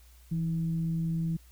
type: tone with frequency modulation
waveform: sine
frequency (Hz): 164.81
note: E3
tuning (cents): 0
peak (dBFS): -27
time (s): 0.31-1.37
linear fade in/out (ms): 10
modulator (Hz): 155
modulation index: 0.26
effects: added 60 Hz sine -53 dBFS peak until 1.51 s + white hiss -62 dBFS RMS until 1.51 s